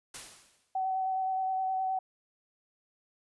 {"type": "noise with exponential decay", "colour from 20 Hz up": "white", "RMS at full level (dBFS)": -40, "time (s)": [0.14, 0.79], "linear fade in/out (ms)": 5, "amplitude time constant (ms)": 140}
{"type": "tone with vibrato", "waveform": "sine", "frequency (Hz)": 758, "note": "F#5", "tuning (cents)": 42, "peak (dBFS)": -28, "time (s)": [0.75, 1.99], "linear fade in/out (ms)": 5, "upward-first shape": "sine", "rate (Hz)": 9.6, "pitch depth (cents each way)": 15}
{"effects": ["resampled to 24000 Hz"]}